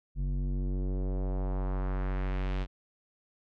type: tone with low-pass filter sweep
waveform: square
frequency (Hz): 47.01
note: F#1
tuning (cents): +28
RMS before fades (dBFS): -31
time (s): 0.15-2.67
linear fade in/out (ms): 50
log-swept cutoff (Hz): 160 to 3500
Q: 1.3
effects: none